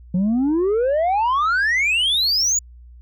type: exponential sweep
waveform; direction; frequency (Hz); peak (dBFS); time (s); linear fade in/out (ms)
sine; up; 174.61 to 7040; -13; 0.14-2.59; 5
effects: tanh soft clip ceiling -15 dBFS + added 60 Hz sine -40 dBFS peak until 3.01 s